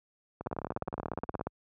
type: two click trains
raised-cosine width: 1 ms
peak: -18 / -24 dBFS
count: 18 / 20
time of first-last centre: 0.47-1.47 / 0.41-1.394 s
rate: 17 / 19.3 Hz
effects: high-pass 60 Hz 12 dB/octave